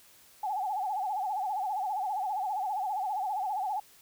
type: tone with vibrato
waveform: sine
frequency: 797 Hz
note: G5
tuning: 28 cents sharp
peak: -29 dBFS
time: 0.43-3.8 s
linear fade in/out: 5 ms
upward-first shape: sine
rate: 15 Hz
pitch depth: 140 cents each way
effects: white hiss -58 dBFS RMS until 4.01 s